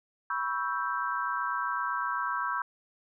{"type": "chord", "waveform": "sine", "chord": "C# half-diminished seventh", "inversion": "third", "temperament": "equal with one note detuned", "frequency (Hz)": [980.9, 1108.7, 1318.5, 1568], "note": ["B5", "C#6", "E6", "G6"], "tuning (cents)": [-12, 0, 0, 0], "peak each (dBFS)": -34, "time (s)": [0.3, 2.62], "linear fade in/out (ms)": 2, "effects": []}